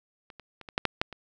clicks, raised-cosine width 0.3 ms, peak -30 / -29 / -28 / -25 / -9 / -7 / -8 / -25 dBFS, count 8, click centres 0.302 / 0.397 / 0.613 / 0.688 / 0.779 / 0.853 / 1.015 / 1.127 s, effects none

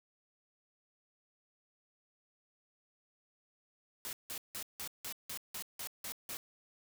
white noise bursts, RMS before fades -42 dBFS, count 10, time 4.05-6.37 s, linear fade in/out 0 ms, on 79 ms, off 170 ms, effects none

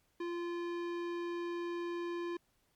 sine tone with tanh clipping, 345.4 Hz, F4, 19 cents flat, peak -38 dBFS, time 0.2-2.37 s, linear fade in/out 5 ms, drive 18 dB, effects pink hiss -75 dBFS RMS until 2.75 s + MP3 96 kbps

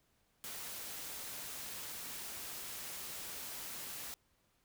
white noise, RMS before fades -45 dBFS, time 0.44-4.14 s, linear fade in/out 0 ms, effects pink hiss -75 dBFS RMS until 4.64 s

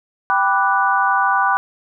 sine chord, G major seventh, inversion none, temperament equal, 784 / 987.8 / 1174.7 / 1480 Hz, G5 / B5 / D6 / F#6, 0 / 0 / 0 / 0 cents, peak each -19 dBFS, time 0.3-1.57 s, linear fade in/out 0 ms, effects none

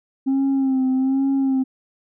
sine tone with vibrato, 266.2 Hz, C4, 30 cents sharp, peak -14 dBFS, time 0.26-1.64 s, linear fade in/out 20 ms, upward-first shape sine, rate 1.2 Hz, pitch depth 43 cents each way, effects tanh soft clip ceiling -15 dBFS

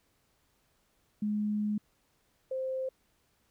sine tone pair in turn, 209.8 / 523 Hz, G#3 / C5, +18 / -1 cents, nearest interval octave + major third, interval 1581 cents, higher second, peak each -28 / -31 dBFS, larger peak first, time 1.22-1.78 / 2.51-2.89 s, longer first, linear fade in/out 5 ms, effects pink hiss -72 dBFS RMS until 3.5 s

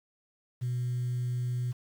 sine tone, 123.47 Hz, B2, in tune, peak -27 dBFS, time 0.61-1.73 s, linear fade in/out 20 ms, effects tanh soft clip ceiling -25 dBFS + 9-bit

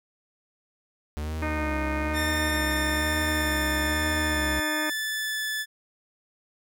45% pulse tone with vibrato, 73.42 Hz, D2, in tune, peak -29 dBFS, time 1.17-4.6 s, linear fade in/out 0 ms, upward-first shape sine, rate 1.1 Hz, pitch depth 130 cents each way
harmonic tone, 307.1 Hz, D#4, 23 cents flat, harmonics 1 / 2 / 3 / 4 / 5 / 6 / 7 / 8, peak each -31 / -34 / -36 / -37 / -38 / -39 / -39 / -40 dBFS, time 1.42-4.9 s, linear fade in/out 5 ms
sawtooth tone with pitch glide, 1803 to 1737.6 Hz, A6 to A6, +42 to -22 cents, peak -24 dBFS, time 2.13-5.66 s, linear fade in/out 50 ms, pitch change -64 cents, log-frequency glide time 2.5-5.46 s
effects none

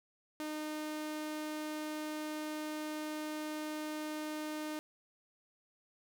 sawtooth tone, 306.1 Hz, D#4, 28 cents flat, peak -34 dBFS, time 0.4-4.79 s, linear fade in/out 0 ms, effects none

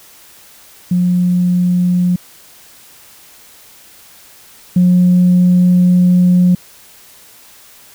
sine tone pair in turn, 178.7 / 179.58 Hz, F3 / F3, +40 / +49 cents, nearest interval unison, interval 9 cents, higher second, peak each -9 / -5 dBFS, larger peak second, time 0.91-2.16 / 4.76-6.55 s, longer second, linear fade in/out 5 ms, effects tanh soft clip ceiling -3 dBFS + white hiss -42 dBFS RMS until 7.94 s

